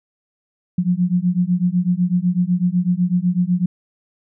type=beating tone pair; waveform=sine; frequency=174.61 / 182.61 Hz; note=F3 / F#3; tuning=0 / -22 cents; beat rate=8 Hz; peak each=-18 dBFS; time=0.78-3.66 s; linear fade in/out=5 ms; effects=none